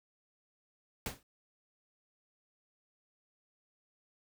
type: noise with exponential decay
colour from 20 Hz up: pink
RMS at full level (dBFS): -34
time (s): 1.06-1.23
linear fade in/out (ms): 2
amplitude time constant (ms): 36
effects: none